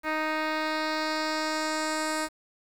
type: tone with low-pass filter sweep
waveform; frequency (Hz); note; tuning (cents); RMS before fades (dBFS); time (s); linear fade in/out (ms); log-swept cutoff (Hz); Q
10% pulse; 311.1; D#4; 0; -29; 0.03-2.29; 50; 2500 to 9900; 1.6
effects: 8-bit